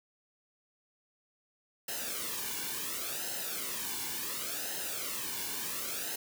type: noise with flanger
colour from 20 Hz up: white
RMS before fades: -37 dBFS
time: 1.88-6.16 s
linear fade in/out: 5 ms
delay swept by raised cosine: 0.86 to 1.58 ms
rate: 0.7 Hz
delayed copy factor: -0.7
effects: none